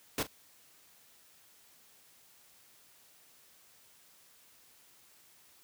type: noise with echo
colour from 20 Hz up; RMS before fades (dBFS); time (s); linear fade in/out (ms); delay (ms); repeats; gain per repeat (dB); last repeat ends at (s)
pink; -32; 0.18-0.23; 2; 40; 1; -15; 0.27
effects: white hiss -62 dBFS RMS until 5.63 s + high-pass 60 Hz 12 dB/octave